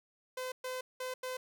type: tone bursts at uneven times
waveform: sawtooth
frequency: 511 Hz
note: C5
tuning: 41 cents flat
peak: -33 dBFS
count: 4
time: 0.37-0.52 / 0.64-0.81 / 1-1.14 / 1.23-1.37 s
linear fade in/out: 5 ms
effects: none